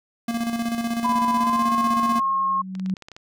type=tone with tremolo; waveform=square; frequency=232.6 Hz; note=A#3; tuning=4 cents flat; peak=-22 dBFS; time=0.28-2.2 s; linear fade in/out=5 ms; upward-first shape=square; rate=16 Hz; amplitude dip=50%
type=tone with pitch glide; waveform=sine; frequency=1000 to 1078 Hz; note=B5 to C#6; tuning=+21 to -49 cents; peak=-19 dBFS; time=1.04-2.62 s; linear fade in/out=10 ms; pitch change=+130 cents; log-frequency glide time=1.37-1.73 s
type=tone with exponential growth; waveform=sine; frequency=188.1 Hz; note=F#3; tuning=29 cents sharp; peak=-20 dBFS; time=2.02-2.94 s; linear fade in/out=2 ms; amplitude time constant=200 ms
type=clicks; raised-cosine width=0.2 ms; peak=-24 dBFS; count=9; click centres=2.752 / 2.797 / 2.861 / 2.898 / 2.968 / 3.023 / 3.085 / 3.117 / 3.165 s
effects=none